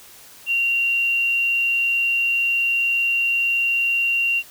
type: tone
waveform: sine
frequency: 2761 Hz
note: F7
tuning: 20 cents flat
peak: -17 dBFS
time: 0.46-4.43 s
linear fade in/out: 50 ms
effects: white hiss -45 dBFS RMS until 4.5 s